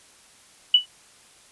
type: tone with exponential decay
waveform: sine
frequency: 2960 Hz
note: F#7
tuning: in tune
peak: -8 dBFS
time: 0.74-0.86 s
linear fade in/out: 5 ms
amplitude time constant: 25 ms
effects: white hiss -53 dBFS RMS until 1.51 s + resampled to 24000 Hz